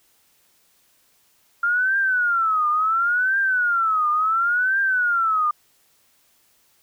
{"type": "tone with vibrato", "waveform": "sine", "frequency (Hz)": 1388, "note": "F6", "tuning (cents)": -11, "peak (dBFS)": -17, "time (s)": [1.63, 5.51], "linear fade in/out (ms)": 5, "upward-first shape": "triangle", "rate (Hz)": 0.71, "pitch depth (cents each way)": 250, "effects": ["white hiss -61 dBFS RMS until 6.82 s"]}